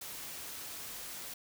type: noise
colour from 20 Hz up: white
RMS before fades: -44 dBFS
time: 0.01-1.34 s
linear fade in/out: 5 ms
effects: none